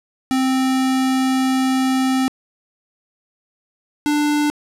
square tone pair in turn, 261.6 / 295.8 Hz, C4 / D4, 0 / +13 cents, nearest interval major second, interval 213 cents, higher second, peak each -16 dBFS, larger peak neither, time 0.31-2.28 / 4.06-4.5 s, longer first, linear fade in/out 0 ms, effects low-pass 12000 Hz 12 dB/octave

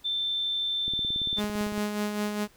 sine tone, 3554 Hz, A7, 17 cents sharp, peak -26 dBFS, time 0.04-1.41 s, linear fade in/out 20 ms
click train, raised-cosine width 3 ms, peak -27 dBFS, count 17, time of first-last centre 0.88-1.779 s, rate 17.8 Hz
sawtooth tone with tremolo, 208.6 Hz, G#3, 8 cents sharp, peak -22 dBFS, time 1.36-2.48 s, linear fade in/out 50 ms, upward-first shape sine, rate 4.9 Hz, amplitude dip 45%
effects pink hiss -59 dBFS RMS until 2.56 s

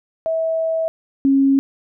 sine tone pair in turn, 649 / 272.9 Hz, E5 / C#4, -27 / -27 cents, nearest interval octave + minor third, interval 1500 cents, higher first, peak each -17 / -11 dBFS, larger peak second, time 0.26-0.88 / 1.25-1.59 s, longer first, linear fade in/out 0 ms, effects none

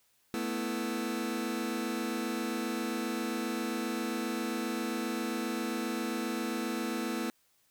sawtooth chord, A suspended second, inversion none, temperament just, 220 / 247.5 / 330 Hz, A3 / B3 / E4, 0 / +4 / +2 cents, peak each -32 dBFS, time 0.34-7.3 s, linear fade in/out 0 ms, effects white hiss -70 dBFS RMS until 7.7 s

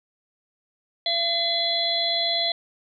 harmonic tone, 679 Hz, F5, 49 cents flat, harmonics 1 / 3 / 5 / 6, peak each -28 / -33 / -26 / -24 dBFS, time 1.06-2.52 s, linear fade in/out 2 ms, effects none

